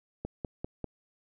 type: click train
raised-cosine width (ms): 2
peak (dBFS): -21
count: 4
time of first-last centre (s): 0.25-0.843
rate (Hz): 5.06
effects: none